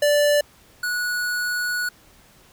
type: tone pair in turn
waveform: square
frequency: 585 / 1465.2 Hz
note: D5 / F#6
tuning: -7 / -17 cents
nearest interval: octave + major third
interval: 1590 cents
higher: second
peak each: -16 / -23 dBFS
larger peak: first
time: 0.02-0.41 / 0.83-1.89 s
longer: second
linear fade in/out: 5 ms
effects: pink hiss -53 dBFS RMS until 2.52 s